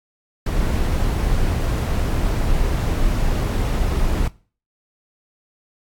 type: noise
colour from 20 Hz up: brown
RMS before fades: -19 dBFS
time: 0.46-4.28 s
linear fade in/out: 5 ms
effects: noise-tail reverb RT60 0.4 s tail -21 dB re dry + AAC 64 kbps